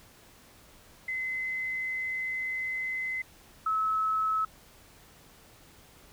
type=tone pair in turn; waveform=sine; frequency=2045 / 1295 Hz; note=C7 / E6; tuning=-40 / -31 cents; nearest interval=minor sixth; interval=791 cents; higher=first; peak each=-30 / -25 dBFS; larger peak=second; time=1.08-3.22 / 3.66-4.45 s; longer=first; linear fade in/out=5 ms; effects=pink hiss -56 dBFS RMS until 6.12 s